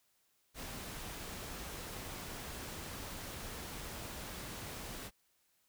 pink noise, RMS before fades -45 dBFS, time 0.54-5.11 s, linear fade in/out 50 ms, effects white hiss -75 dBFS RMS until 5.68 s

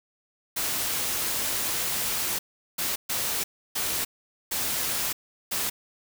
white noise bursts at uneven times, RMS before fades -28 dBFS, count 6, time 0.56-2.39 / 2.78-2.96 / 3.09-3.44 / 3.75-4.05 / 4.51-5.13 / 5.51-5.7 s, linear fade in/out 10 ms, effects none

